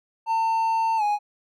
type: tone with pitch glide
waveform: triangle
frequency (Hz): 900 to 830.1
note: A5 to G#5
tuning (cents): +39 to -1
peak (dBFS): -18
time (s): 0.26-1.19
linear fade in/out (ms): 50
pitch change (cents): -140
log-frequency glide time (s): 0.97-1.03
effects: none